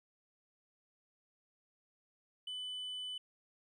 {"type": "tone", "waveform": "sine", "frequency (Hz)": 3000, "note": "F#7", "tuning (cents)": 23, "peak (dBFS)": -37, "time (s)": [2.47, 3.18], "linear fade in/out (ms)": 5, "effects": ["tanh soft clip ceiling -39 dBFS", "13-bit"]}